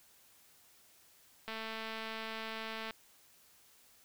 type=click train; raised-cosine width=0.3 ms; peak=-26 dBFS; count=318; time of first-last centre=1.48-2.908 s; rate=222 Hz; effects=white hiss -64 dBFS RMS until 4.04 s